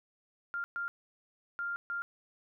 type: tone bursts at uneven times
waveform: sine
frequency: 1396.9 Hz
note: F6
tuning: in tune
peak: -33 dBFS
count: 4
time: 0.54-0.64 / 0.76-0.88 / 1.59-1.76 / 1.9-2.02 s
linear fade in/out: 0 ms
effects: none